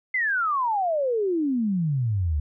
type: exponential sweep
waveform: sine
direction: down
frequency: 2093 to 70.3 Hz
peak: -21 dBFS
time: 0.14-2.4 s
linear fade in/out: 5 ms
effects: none